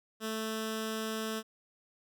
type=tone with notch filter; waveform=10% pulse; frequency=220 Hz; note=A3; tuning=in tune; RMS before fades=-36 dBFS; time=0.2-1.43 s; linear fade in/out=50 ms; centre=820 Hz; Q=1.3; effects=none